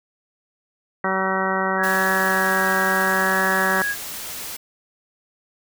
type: harmonic tone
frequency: 190.1 Hz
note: F#3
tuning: 47 cents sharp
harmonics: 1 / 2 / 3 / 4 / 5 / 6 / 7 / 8 / 10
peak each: -28 / -28 / -28 / -28 / -28 / -28 / -28 / -28 / -28 dBFS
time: 1.04-3.82 s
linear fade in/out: 2 ms
type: tone with vibrato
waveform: sine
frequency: 1661.2 Hz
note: G#6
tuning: in tune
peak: -21 dBFS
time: 1.77-3.96 s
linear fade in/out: 50 ms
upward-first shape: sine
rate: 0.73 Hz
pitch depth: 25 cents each way
type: noise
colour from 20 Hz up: white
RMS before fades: -32 dBFS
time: 1.83-4.57 s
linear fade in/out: 10 ms
effects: none